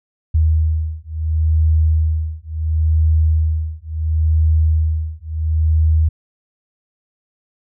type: beating tone pair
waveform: sine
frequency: 78.6 / 79.32 Hz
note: D#2 / D#2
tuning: +18 / +34 cents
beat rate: 0.72 Hz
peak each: -16 dBFS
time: 0.34-6.09 s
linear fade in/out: 10 ms
effects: none